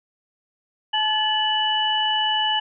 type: tone cluster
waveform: sine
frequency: 863 / 1724 / 2962 Hz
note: A5 / A6 / F#7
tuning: -34 / -36 / +1 cents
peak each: -23 / -28 / -21 dBFS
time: 0.93-2.6 s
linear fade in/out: 10 ms
effects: none